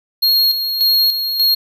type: tone with tremolo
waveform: square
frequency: 4273 Hz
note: C8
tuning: 36 cents sharp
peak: -11 dBFS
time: 0.22-1.55 s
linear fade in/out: 10 ms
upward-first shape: square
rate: 1.7 Hz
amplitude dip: 55%
effects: none